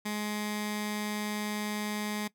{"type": "tone with notch filter", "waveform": "15% pulse", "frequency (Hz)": 210, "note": "G#3", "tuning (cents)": 19, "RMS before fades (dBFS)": -34, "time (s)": [0.05, 2.28], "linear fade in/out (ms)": 10, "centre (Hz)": 530, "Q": 0.72, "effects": ["noise-tail reverb RT60 0.1 s tail -19 dB re dry"]}